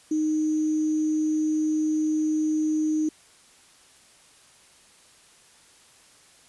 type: tone with sample-and-hold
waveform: sine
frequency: 309.7 Hz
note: D#4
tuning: 8 cents flat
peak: -21 dBFS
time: 0.11-3.09 s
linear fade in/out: 5 ms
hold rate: 6300 Hz
effects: white hiss -55 dBFS RMS until 6.48 s + resampled to 24000 Hz